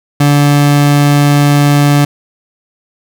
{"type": "tone", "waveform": "30% pulse", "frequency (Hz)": 144.5, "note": "D3", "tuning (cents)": -28, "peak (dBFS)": -3, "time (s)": [0.2, 2.05], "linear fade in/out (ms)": 5, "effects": []}